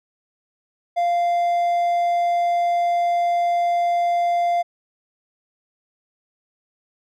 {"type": "tone", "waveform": "triangle", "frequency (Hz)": 695, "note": "F5", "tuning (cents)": -9, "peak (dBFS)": -15, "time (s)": [0.96, 4.63], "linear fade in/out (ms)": 20, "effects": []}